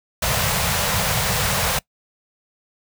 pink band-stop noise, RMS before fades -20 dBFS, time 0.22-1.79 s, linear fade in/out 5 ms, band 200 to 460 Hz, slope 48 dB/octave, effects noise-tail reverb RT60 0.1 s tail -23 dB re dry + high-pass 60 Hz 12 dB/octave

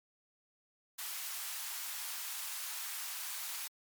white high-pass noise, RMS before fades -41 dBFS, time 0.98-3.68 s, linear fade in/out 10 ms, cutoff 820 Hz, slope 24 dB/octave, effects MP3 96 kbps

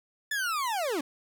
40% pulse linear sweep, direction down, 1760 to 260.2 Hz, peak -27 dBFS, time 0.31-1.01 s, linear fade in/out 5 ms, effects none

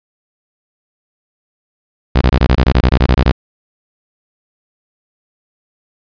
sawtooth tone bursts, 63.5 Hz, B1, 49 cents sharp, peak -3 dBFS, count 14, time 2.15-3.319 s, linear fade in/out 10 ms, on 64 ms, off 21 ms, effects resampled to 11025 Hz + 7-bit

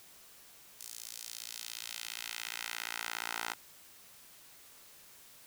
10% pulse tone with high-pass filter sweep, 57.2 Hz, A#1, 32 cents flat, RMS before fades -42 dBFS, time 0.79-3.54 s, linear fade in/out 10 ms, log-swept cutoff 7000 to 1100 Hz, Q 1, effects white hiss -57 dBFS RMS until 5.46 s

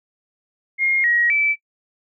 sine tone with pitch steps, 2135 / 1898 / 2315 Hz, C7 / A#6 / D7, +34 / +31 / -25 cents, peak -15 dBFS, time 0.78-1.56 s, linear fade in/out 50 ms, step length 260 ms, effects noise-tail reverb RT60 0.1 s tail -22 dB re dry

